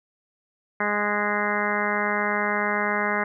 harmonic tone with a mistuned harmonic, 207.1 Hz, G#3, 5 cents flat, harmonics 1 / 2 / 3 / 4 / 5 / 6 / 7 / 8 / 9 / 10, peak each -31 / -31 / -31 / -31 / -31 / -31 / -31 / -31 / -31 / -31 dBFS, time 0.8-3.24 s, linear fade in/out 5 ms, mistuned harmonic 7, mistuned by +19 cents, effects none

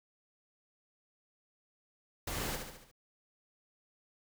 pink noise with echo, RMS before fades -38 dBFS, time 2.27-2.56 s, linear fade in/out 5 ms, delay 71 ms, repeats 5, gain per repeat -5 dB, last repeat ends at 2.915 s, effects none

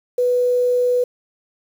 sine tone with quantisation, 493.9 Hz, B4, in tune, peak -14 dBFS, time 0.18-1.04 s, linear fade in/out 5 ms, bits 7, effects none

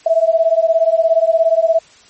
sine beating tone pair, 647 / 664 Hz, E5 / E5, -32 / +12 cents, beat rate 17 Hz, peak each -13 dBFS, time 0.06-1.79 s, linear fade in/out 5 ms, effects white hiss -46 dBFS RMS until 2.09 s + MP3 32 kbps

